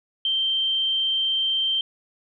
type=tone; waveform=sine; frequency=3136 Hz; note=G7; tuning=in tune; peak=-20 dBFS; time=0.25-1.81 s; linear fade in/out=2 ms; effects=none